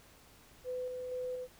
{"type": "tone with tremolo", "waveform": "sine", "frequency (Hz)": 503, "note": "B4", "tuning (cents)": 32, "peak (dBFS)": -35, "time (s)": [0.64, 1.48], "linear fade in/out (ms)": 50, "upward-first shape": "square", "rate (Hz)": 2.1, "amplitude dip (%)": 30, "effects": ["pink hiss -60 dBFS RMS until 1.59 s"]}